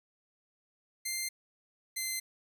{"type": "tone pair in turn", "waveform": "10% pulse", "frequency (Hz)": [2093, 2068], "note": ["C7", "C7"], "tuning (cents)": [0, -21], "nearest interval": "unison", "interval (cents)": 21, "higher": "first", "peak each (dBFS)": -24, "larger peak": "neither", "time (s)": [[1.05, 1.29], [1.96, 2.2]], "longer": "neither", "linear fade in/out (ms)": 10, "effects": []}